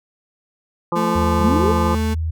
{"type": "harmonic tone", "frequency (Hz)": 171.9, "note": "F3", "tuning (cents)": -27, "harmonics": [1, 2, 3, 5, 6, 7], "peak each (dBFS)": [-25, -25, -25, -25, -25, -25], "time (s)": [0.92, 1.95], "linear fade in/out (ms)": 2}
{"type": "tone", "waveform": "35% pulse", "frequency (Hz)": 220, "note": "A3", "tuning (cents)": 0, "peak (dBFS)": -19, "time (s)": [0.95, 2.15], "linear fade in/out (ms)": 20}
{"type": "tone with pitch glide", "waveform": "sine", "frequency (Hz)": [80.9, 80.43], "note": ["E2", "E2"], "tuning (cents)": [-32, -42], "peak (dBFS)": -19, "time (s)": [1.15, 2.31], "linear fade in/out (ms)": 10, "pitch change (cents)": -10, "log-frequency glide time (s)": [1.4, 1.81]}
{"type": "linear sweep", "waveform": "sine", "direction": "up", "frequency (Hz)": [159.6, 450.1], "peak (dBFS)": -17, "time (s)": [1.4, 1.72], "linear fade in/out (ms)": 5}
{"effects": []}